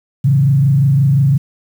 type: tone with frequency modulation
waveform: sine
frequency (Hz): 137.6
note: C#3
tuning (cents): -12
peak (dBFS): -8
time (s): 0.24-1.38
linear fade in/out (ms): 10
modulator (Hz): 25.7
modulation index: 0.66
effects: 7-bit